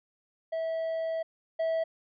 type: tone pair in turn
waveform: triangle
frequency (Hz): 651 / 651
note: E5 / E5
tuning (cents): -22 / -22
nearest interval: unison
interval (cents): 0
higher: neither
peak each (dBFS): -27 / -24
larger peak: second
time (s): 0.52-1.23 / 1.59-1.84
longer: first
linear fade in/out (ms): 10
effects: resampled to 11025 Hz